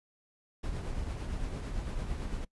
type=noise with tremolo; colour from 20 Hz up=brown; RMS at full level=-34 dBFS; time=0.63-2.45 s; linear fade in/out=10 ms; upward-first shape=triangle; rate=8.9 Hz; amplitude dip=40%; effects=noise-tail reverb RT60 0.1 s tail -22 dB re dry + resampled to 24000 Hz